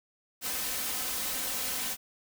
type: noise with comb filter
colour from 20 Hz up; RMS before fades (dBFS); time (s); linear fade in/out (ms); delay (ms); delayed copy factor
white; -33; 0.41-1.97; 50; 3.9; +0.65
effects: none